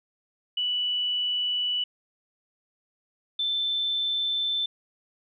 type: tone pair in turn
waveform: sine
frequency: 2960 / 3537 Hz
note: F#7 / A7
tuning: 0 / +8 cents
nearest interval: minor third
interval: 308 cents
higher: second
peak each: -24 / -24 dBFS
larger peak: neither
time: 0.57-1.84 / 3.39-4.66 s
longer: neither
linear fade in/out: 5 ms
effects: none